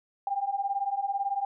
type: beating tone pair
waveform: sine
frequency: 784 / 802 Hz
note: G5 / G5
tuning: 0 / +39 cents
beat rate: 18 Hz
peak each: -31 / -29 dBFS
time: 0.27-1.45 s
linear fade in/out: 2 ms
effects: none